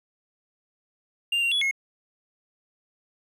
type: tone with pitch steps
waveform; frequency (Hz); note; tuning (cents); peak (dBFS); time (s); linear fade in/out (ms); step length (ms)
triangle; 2794 / 2762 / 3389 / 2167; F7 / F7 / G#7 / C#7; 0 / -20 / +34 / -40; -20; 1.32-1.712; 5; 98
effects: none